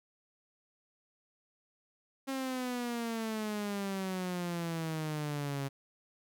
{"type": "exponential sweep", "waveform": "sawtooth", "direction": "down", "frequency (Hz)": [270.8, 136.6], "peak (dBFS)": -30, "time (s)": [2.27, 5.69], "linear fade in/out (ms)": 20, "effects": []}